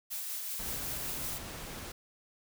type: noise with tremolo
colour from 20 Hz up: blue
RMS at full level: -37 dBFS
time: 0.1-1.39 s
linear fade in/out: 20 ms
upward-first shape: triangle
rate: 5.3 Hz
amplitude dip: 30%
type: noise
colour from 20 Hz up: pink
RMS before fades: -43 dBFS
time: 0.59-1.92 s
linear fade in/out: 5 ms
effects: none